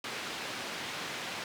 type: band-pass noise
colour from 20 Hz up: white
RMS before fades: -39 dBFS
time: 0.04-1.44 s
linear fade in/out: 2 ms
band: 130 to 3400 Hz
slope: 12 dB/octave
effects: none